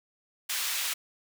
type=high-pass noise; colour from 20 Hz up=pink; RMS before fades=-31 dBFS; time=0.49-0.94 s; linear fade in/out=10 ms; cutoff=2000 Hz; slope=12 dB/octave; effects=none